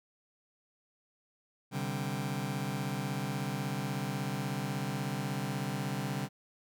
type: chord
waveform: sawtooth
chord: C suspended second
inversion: none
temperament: just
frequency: 130.81 / 147.16 / 196.22 Hz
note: C3 / D3 / G3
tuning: 0 / +4 / +2 cents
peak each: -33 dBFS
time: 1.71-6.29 s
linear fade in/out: 50 ms
effects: none